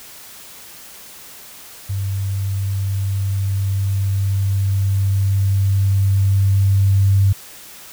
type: tone with level ramp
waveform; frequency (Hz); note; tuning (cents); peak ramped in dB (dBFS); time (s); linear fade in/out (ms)
sine; 98; G2; 0; -19 to -10; 1.89-7.33; 10
effects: white hiss -39 dBFS RMS until 7.92 s